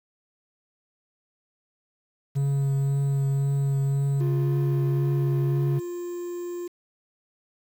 triangle tone with vibrato, 138.59 Hz, C#3, in tune, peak -19 dBFS, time 2.35-5.8 s, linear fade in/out 20 ms, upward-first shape triangle, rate 1.9 Hz, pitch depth 15 cents each way
triangle tone, 350.4 Hz, F4, 6 cents sharp, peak -28 dBFS, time 4.2-6.68 s, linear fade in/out 10 ms
effects 8-bit

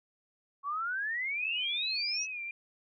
sine exponential sweep, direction up, 1100 to 6020 Hz, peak -31 dBFS, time 0.63-2.27 s, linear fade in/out 50 ms
sine tone with vibrato, 2465 Hz, D#7, 17 cents flat, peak -36 dBFS, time 1.42-2.51 s, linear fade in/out 2 ms, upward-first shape sine, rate 2.7 Hz, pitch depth 78 cents each way
effects none

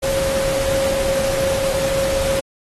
sine tone in noise, 542 Hz, C#5, 39 cents flat, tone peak -18 dBFS, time 0.02-2.41 s, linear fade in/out 20 ms, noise pink, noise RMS -25 dBFS, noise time 0.02-2.41 s, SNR +4 dB, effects AAC 32 kbps

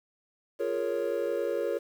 triangle chord, Bb minor seventh, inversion second, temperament equal, 349.2 / 415.3 / 466.2 / 554.4 Hz, F4 / Ab4 / Bb4 / Db5, 0 / 0 / 0 / 0 cents, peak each -33 / -32 / -30 / -30 dBFS, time 0.59-1.79 s, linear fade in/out 20 ms, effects 9-bit

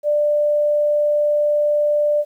sine tone, 592 Hz, D5, 14 cents sharp, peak -14 dBFS, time 0.03-2.25 s, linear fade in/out 50 ms, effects 9-bit

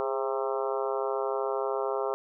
harmonic tone with a mistuned harmonic, 133.2 Hz, C3, 31 cents sharp, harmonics 3 / 4 / 5 / 6 / 7 / 8 / 9 / 10, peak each -31 / -33 / -35 / -37 / -38 / -39 / -40 / -41 dBFS, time 0-2.14 s, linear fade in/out 0 ms, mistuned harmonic 3, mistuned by +42 cents, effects none

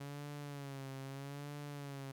sawtooth tone with vibrato, 140.1 Hz, C#3, 19 cents sharp, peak -40 dBFS, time 0-2.12 s, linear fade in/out 10 ms, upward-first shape sine, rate 0.79 Hz, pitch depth 67 cents each way, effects none

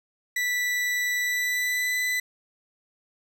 40% pulse tone with pitch glide, 1970 to 1996.3 Hz, B6 to B6, -5 to +18 cents, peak -23 dBFS, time 0.36-2.2 s, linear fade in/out 5 ms, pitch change +23 cents, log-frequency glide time 1.2-1.98 s, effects none

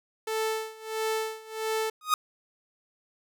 sawtooth tone with tremolo, 440 Hz, A4, in tune, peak -22 dBFS, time 0.27-1.9 s, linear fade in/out 5 ms, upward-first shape sine, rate 1.5 Hz, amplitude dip 90%
45% pulse tone with exponential growth, 1244.5 Hz, D#6, in tune, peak -17 dBFS, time 2.01-2.14 s, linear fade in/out 2 ms, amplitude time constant 28 ms
effects none

